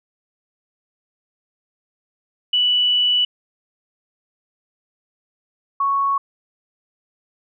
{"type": "tone pair in turn", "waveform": "sine", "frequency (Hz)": [2960, 1108.7], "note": ["F#7", "C#6"], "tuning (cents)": [0, 0], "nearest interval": "octave + perfect fourth", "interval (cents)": 1700, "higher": "first", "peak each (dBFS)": [-14, -16], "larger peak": "first", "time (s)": [[2.53, 3.25], [5.8, 6.18]], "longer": "first", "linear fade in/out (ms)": 5, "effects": []}